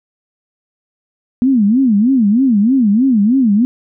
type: tone with vibrato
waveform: sine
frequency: 233.1 Hz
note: A#3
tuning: in tune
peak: -8 dBFS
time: 1.42-3.65 s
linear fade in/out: 0 ms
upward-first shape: sine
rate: 3.2 Hz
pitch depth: 270 cents each way
effects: none